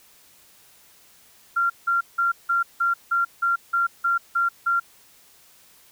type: tone bursts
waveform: sine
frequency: 1381 Hz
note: F6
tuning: 20 cents flat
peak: -18 dBFS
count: 11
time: 1.56-4.8 s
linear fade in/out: 10 ms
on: 140 ms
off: 170 ms
effects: white hiss -54 dBFS RMS until 5.91 s